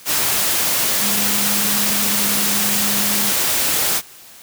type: tone in noise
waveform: sine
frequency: 205 Hz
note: G#3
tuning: 22 cents flat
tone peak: -26 dBFS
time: 0.99-3.33 s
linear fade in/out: 50 ms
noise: white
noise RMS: -18 dBFS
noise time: 0.05-4.02 s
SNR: -11 dB
effects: white hiss -42 dBFS RMS until 4.42 s + high-pass 80 Hz 12 dB/octave